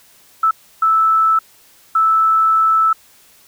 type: tone bursts at uneven times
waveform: sine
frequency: 1314 Hz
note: E6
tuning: 6 cents flat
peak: -10 dBFS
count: 3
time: 0.43-0.51 / 0.82-1.39 / 1.95-2.93 s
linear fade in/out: 5 ms
effects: white hiss -49 dBFS RMS until 3.47 s